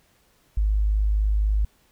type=tone; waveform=sine; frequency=51.91 Hz; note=G#1; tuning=in tune; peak=-18 dBFS; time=0.57-1.65 s; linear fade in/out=5 ms; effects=pink hiss -62 dBFS RMS until 1.91 s